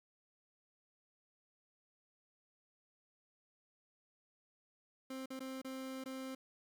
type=tone with dropouts; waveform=30% pulse; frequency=263.2 Hz; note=C4; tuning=10 cents sharp; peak=-40 dBFS; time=5.1-6.35 s; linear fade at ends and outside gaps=5 ms; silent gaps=5.259-5.303 / 5.394-5.404 / 5.617-5.646 / 6.04-6.058 s; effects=12-bit